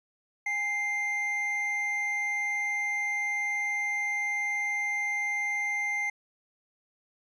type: tone pair together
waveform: triangle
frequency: 823 / 2093 Hz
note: G#5 / C7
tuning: -16 / 0 cents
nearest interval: octave + major third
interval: 1616 cents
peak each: -36 / -26 dBFS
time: 0.46-6.1 s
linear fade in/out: 5 ms
effects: resampled to 22050 Hz